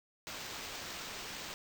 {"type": "noise with sample-and-hold", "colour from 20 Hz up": "white", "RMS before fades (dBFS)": -44, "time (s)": [0.27, 1.54], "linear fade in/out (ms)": 0, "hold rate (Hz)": 11025, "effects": []}